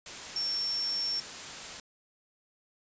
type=tone in noise; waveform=sine; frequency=5450 Hz; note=F8; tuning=43 cents flat; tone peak=-29 dBFS; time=0.36-1.2 s; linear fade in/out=2 ms; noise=white; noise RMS=-41 dBFS; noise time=0.06-1.8 s; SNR=+9 dB; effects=resampled to 16000 Hz